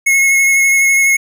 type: tone with vibrato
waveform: square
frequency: 2176 Hz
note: C#7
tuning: 33 cents flat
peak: -9 dBFS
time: 0.06-1.17 s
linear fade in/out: 10 ms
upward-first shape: sine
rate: 12 Hz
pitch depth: 15 cents each way
effects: none